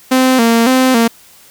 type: tone with vibrato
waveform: sawtooth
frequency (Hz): 244.2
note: B3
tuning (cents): -19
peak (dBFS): -4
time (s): 0.11-1.08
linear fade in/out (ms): 10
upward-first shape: square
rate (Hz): 1.8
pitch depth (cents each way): 100
effects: white hiss -43 dBFS RMS until 1.5 s